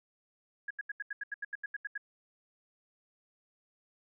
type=tone bursts; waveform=sine; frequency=1661.2 Hz; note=G#6; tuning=in tune; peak=-34 dBFS; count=13; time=0.68-1.978 s; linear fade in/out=5 ms; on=26 ms; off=80 ms; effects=none